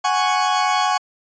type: chord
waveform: 40% pulse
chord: F# suspended second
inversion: none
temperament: equal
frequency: 740 / 830.6 / 1108.7 Hz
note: F#5 / G#5 / C#6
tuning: 0 / 0 / 0 cents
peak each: -20 dBFS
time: 0.04-0.98 s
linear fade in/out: 10 ms
effects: resampled to 16000 Hz

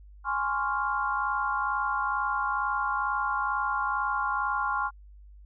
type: chord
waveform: sine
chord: Db major seventh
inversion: second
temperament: equal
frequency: 830.6 / 1046.5 / 1108.7 / 1396.9 Hz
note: Ab5 / C6 / Db6 / F6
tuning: 0 / 0 / 0 / 0 cents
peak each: -32 / -31 / -32 / -30 dBFS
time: 0.24-4.91 s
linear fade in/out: 50 ms
effects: added 50 Hz sine -47 dBFS peak until 5.45 s

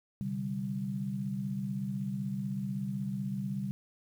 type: chord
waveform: sine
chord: C suspended second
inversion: none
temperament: equal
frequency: 130.81 / 146.83 / 196 Hz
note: C3 / D3 / G3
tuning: 0 / 0 / 0 cents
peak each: -38 / -40 / -34 dBFS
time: 0.21-3.71 s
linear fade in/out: 0 ms
effects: 10-bit

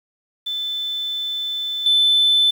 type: tone with level steps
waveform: sine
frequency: 3520 Hz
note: A7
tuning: in tune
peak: -22 / -11 dBFS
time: 0.46-2.51 s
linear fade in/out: 10 ms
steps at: 1.86 s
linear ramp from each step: 2 ms
effects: tanh soft clip ceiling -9 dBFS + 7-bit

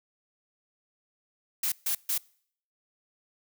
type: noise bursts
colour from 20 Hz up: blue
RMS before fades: -28 dBFS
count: 3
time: 1.63-2.18 s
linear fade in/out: 5 ms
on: 90 ms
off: 140 ms
effects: noise-tail reverb RT60 0.6 s tail -25 dB re dry

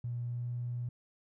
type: tone with pitch glide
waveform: triangle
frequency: 120.3 to 121.28 Hz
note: B2 to B2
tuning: -45 to -31 cents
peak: -30 dBFS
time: 0.04-0.89 s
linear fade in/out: 5 ms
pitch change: +14 cents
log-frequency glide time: 0.25-0.47 s
effects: tanh soft clip ceiling -32 dBFS

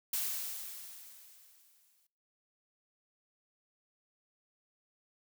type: noise with exponential decay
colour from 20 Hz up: blue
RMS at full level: -33 dBFS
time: 0.13-2.07 s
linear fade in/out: 5 ms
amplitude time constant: 420 ms
effects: noise-tail reverb RT60 0.6 s tail -24 dB re dry

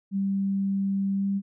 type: tone with pitch glide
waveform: sine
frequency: 196 to 197.48 Hz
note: G3 to G3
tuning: 0 to +13 cents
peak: -23 dBFS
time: 0.11-1.42 s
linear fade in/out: 50 ms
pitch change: +13 cents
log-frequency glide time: 1.15-1.26 s
effects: none

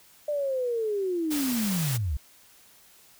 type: linear sweep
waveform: sine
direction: down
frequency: 600 to 61 Hz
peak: -25 dBFS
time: 0.28-2.17 s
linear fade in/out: 5 ms
type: noise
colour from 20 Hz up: white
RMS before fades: -33 dBFS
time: 1.3-1.98 s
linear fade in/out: 20 ms
effects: white hiss -56 dBFS RMS until 3.19 s

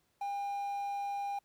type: tone with quantisation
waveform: triangle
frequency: 804 Hz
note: G5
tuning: 44 cents sharp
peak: -32 dBFS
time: 0.21-1.39 s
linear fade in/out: 5 ms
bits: 10
effects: pink hiss -75 dBFS RMS until 1.44 s + high-pass 60 Hz 12 dB/octave

